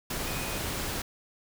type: tone in noise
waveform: sine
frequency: 2489 Hz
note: D#7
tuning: in tune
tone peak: -42 dBFS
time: 0.27-0.59 s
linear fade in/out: 5 ms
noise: pink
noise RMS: -33 dBFS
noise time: 0.1-1.02 s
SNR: -12 dB
effects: none